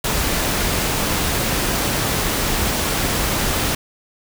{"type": "noise", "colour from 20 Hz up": "pink", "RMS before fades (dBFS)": -20, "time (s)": [0.04, 3.75], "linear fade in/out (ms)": 5, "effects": []}